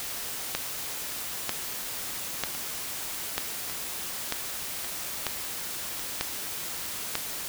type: two click trains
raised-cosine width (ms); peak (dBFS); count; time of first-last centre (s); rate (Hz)
0.2; -9 / -20; 8 / 4; 0.55-7.154 / 2.55-5.994; 1.06 / 0.871
effects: white hiss -35 dBFS RMS until 7.48 s